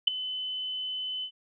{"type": "tone with ADSR envelope", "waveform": "sine", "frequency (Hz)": 3026, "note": "F#7", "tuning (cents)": 38, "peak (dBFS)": -14, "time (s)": [0.07, 1.31], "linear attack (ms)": 8, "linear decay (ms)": 6, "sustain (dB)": -17, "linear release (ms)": 77, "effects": []}